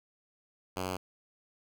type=tone; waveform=5% pulse; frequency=92.5 Hz; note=F#2; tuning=in tune; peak=-22 dBFS; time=0.76-0.97 s; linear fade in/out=10 ms; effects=none